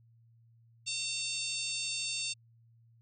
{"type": "harmonic tone", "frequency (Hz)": 906, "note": "A#5", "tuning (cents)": -50, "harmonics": [3, 4, 5, 6, 7, 8, 9], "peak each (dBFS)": [-39, -40, -39, -45, -45, -43, -42], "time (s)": [0.86, 2.34], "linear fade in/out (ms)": 20, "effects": ["added 115 Hz sine -60 dBFS peak until 3.01 s"]}